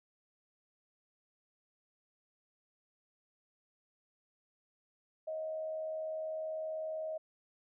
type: tone with frequency modulation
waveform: sine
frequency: 631 Hz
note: D#5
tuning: 24 cents sharp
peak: -36 dBFS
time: 5.27-7.18 s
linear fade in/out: 10 ms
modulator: 80.2 Hz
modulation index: 0.27
effects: none